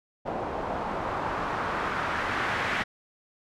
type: noise with low-pass filter sweep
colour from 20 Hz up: white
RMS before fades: -30 dBFS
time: 0.25-2.84 s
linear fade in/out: 20 ms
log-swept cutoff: 730 to 1900 Hz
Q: 1.6
effects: none